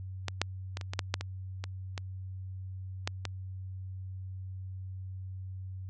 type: clicks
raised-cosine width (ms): 0.2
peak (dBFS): -15 / -9 / -19 / -23 / -18 / -11 / -10 / -19 / -21 / -19 / -13 / -17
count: 12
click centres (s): 0.283 / 0.416 / 0.771 / 0.812 / 0.935 / 0.992 / 1.141 / 1.21 / 1.64 / 1.978 / 3.075 / 3.253
effects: added 94 Hz sine -38 dBFS peak until 5.89 s + resampled to 24000 Hz